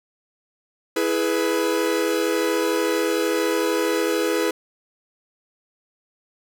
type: chord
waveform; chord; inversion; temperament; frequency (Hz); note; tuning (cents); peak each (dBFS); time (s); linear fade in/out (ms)
45% pulse; E major; none; equal with one note detuned; 329.6 / 420.6 / 493.9; E4 / G#4 / B4; 0 / +22 / 0; -24; 0.96-4.51; 5
effects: none